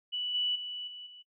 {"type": "tone with level steps", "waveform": "sine", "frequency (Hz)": 2960, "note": "F#7", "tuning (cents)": 0, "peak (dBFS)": [-31, -27, -36, -42, -48], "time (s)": [0.12, 1.23], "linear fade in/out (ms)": 20, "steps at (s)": [0.34, 0.55, 0.87, 1.06], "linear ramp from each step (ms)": 10, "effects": ["noise-tail reverb RT60 0.1 s tail -22 dB re dry"]}